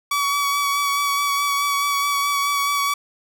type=tone with vibrato; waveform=sawtooth; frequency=1136 Hz; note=C#6; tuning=42 cents sharp; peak=-15 dBFS; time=0.11-2.94 s; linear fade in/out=5 ms; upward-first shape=sine; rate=4.7 Hz; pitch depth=17 cents each way; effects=none